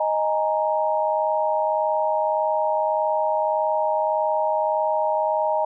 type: chord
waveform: sine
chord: D# suspended fourth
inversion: none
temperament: equal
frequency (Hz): 622.3 / 830.6 / 932.3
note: D#5 / G#5 / A#5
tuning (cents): 0 / 0 / 0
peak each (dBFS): -22 / -25 / -24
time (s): 0-5.65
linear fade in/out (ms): 5
effects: none